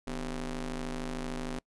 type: ring-modulated tone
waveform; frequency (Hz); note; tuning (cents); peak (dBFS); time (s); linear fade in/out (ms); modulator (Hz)
sawtooth; 137.6; C#3; -12; -27; 0.07-1.59; 5; 111
effects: noise-tail reverb RT60 0.1 s tail -25 dB re dry + resampled to 24000 Hz